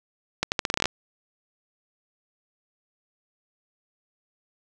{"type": "accelerating click train", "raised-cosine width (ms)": 0.2, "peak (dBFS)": -5, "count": 11, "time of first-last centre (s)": [0.43, 0.856], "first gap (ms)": 89, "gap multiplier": 0.82, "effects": []}